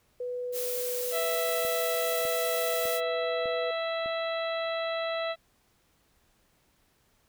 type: tone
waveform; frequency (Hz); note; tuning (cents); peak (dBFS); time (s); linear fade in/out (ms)
sine; 493.9; B4; 0; -31; 0.2-3.71; 5
type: noise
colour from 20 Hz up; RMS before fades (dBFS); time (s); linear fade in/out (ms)
blue; -35; 0.52-3.01; 50
type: harmonic tone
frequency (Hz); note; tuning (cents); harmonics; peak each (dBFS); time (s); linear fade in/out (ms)
659.3; E5; 0; 1 / 2 / 3 / 4 / 5 / 6; -30 / -37 / -39 / -42 / -43 / -41; 1.11-5.36; 50
type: click train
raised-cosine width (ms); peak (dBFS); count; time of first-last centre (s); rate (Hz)
2; -32; 5; 1.65-4.06; 1.66
effects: pink hiss -68 dBFS RMS until 7.28 s